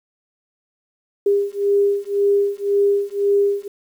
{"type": "beating tone pair", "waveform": "sine", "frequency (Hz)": [401.8, 403.7], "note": ["G4", "G#4"], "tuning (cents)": [43, -49], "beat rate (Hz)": 1.9, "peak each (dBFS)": -18, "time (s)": [1.26, 3.68], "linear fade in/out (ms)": 5, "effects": ["8-bit"]}